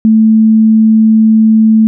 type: tone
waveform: sine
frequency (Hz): 220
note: A3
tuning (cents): 0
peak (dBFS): -3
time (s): 0.05-1.87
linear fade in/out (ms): 0
effects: none